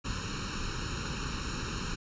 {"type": "noise with comb filter", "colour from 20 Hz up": "pink", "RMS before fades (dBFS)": -35, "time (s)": [0.04, 1.96], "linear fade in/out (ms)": 20, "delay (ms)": 0.73, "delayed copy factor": 0.95, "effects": ["resampled to 16000 Hz"]}